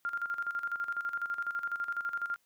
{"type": "tone with tremolo", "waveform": "sine", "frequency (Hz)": 1396.9, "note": "F6", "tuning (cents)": 0, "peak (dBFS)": -30, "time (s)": [0.05, 2.36], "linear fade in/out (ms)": 0, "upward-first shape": "square", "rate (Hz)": 12, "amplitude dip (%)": 70, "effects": ["white hiss -73 dBFS RMS until 2.45 s", "high-pass 100 Hz 12 dB/octave"]}